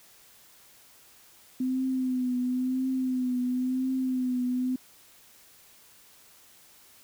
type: tone with vibrato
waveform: sine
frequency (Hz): 255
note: C4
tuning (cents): -44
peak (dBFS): -25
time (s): 1.6-4.76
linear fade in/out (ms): 5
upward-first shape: triangle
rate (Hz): 0.97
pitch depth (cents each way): 49
effects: white hiss -56 dBFS RMS until 7.03 s